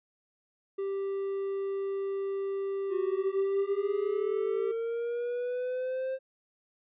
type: tone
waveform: triangle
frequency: 392.4 Hz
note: G4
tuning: 2 cents sharp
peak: -28 dBFS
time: 0.78-4.72 s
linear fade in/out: 10 ms
type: linear sweep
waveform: triangle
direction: up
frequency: 361.7 to 529 Hz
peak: -28 dBFS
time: 2.89-6.19 s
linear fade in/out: 50 ms
effects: resampled to 8000 Hz